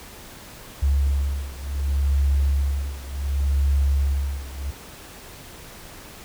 sine beating tone pair, 69.3 / 69.98 Hz, C#2 / C#2, 0 / +17 cents, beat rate 0.68 Hz, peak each -21 / -23 dBFS, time 0.82-4.71 s, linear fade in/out 10 ms, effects pink hiss -42 dBFS RMS until 6.24 s

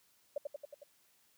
sine tone with echo, 577 Hz, D5, 31 cents flat, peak -32 dBFS, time 0.36-0.38 s, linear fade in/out 5 ms, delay 91 ms, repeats 5, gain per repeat -3 dB, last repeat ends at 0.835 s, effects white hiss -70 dBFS RMS until 1.37 s + high-pass 60 Hz 12 dB/octave

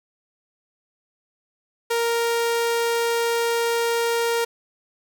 sawtooth tone, 466.2 Hz, A#4, in tune, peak -16 dBFS, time 1.9-4.45 s, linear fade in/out 10 ms, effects none

